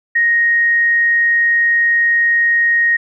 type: tone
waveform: sine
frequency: 1870 Hz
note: A#6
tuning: 5 cents sharp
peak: -10 dBFS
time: 0.15-2.97 s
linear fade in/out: 10 ms
effects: none